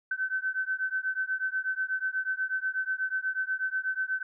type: beating tone pair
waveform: sine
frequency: 1525 / 1533.2 Hz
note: G6 / G6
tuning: -48 / -39 cents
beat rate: 8.2 Hz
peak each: -31 dBFS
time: 0.11-4.23 s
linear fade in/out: 5 ms
effects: none